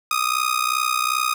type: tone with amplitude modulation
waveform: sawtooth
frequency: 1244.5 Hz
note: D#6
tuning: in tune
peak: -12 dBFS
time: 0.11-1.34 s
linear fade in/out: 2 ms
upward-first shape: sine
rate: 62.6 Hz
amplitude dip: 85%
effects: none